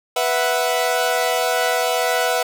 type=chord; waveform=sawtooth; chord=B suspended fourth; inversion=none; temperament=equal; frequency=493.9 / 659.3 / 740 Hz; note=B4 / E5 / F#5; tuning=0 / 0 / 0 cents; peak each=-18 dBFS; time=0.16-2.43 s; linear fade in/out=5 ms; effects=none